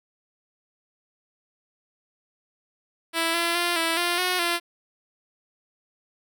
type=tone with pitch steps; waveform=5% pulse; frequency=330.5 / 339.5 / 347.6 / 329.8 / 348.6 / 363.9 / 343.8 Hz; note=E4 / F4 / F4 / E4 / F4 / F#4 / F4; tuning=+5 / -49 / -8 / +1 / -3 / -29 / -27 cents; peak=-11 dBFS; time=3.13-4.6 s; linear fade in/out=50 ms; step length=210 ms; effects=none